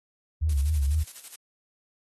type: tone with vibrato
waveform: sine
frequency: 73.42 Hz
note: D2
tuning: in tune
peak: -21 dBFS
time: 0.41-1.04 s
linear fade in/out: 20 ms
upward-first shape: triangle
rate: 4 Hz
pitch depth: 150 cents each way
type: noise with tremolo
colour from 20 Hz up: blue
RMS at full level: -40 dBFS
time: 0.49-1.36 s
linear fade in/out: 5 ms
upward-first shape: square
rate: 12 Hz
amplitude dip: 65%
effects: AAC 32 kbps